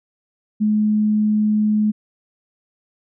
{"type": "tone", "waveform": "sine", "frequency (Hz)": 212.5, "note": "G#3", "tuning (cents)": 40, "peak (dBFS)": -14, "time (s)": [0.6, 1.92], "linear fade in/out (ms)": 20, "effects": []}